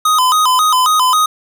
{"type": "tone with vibrato", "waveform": "square", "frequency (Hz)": 1126, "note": "C#6", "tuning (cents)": 27, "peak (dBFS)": -10, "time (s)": [0.05, 1.26], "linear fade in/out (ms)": 5, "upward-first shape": "square", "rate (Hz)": 3.7, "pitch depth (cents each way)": 180, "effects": []}